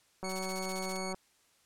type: click train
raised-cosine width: 1 ms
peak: -26 dBFS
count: 173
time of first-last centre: 0.23-1.145 s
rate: 188 Hz
type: tone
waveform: 15% pulse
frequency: 2217 Hz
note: C#7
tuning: in tune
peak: -34 dBFS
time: 0.24-1.13 s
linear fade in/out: 5 ms
type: noise with tremolo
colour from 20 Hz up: blue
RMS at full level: -41 dBFS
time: 0.29-0.97 s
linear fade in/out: 5 ms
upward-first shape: square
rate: 15 Hz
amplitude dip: 80%
effects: white hiss -68 dBFS RMS until 1.65 s + low-pass 10000 Hz 12 dB/octave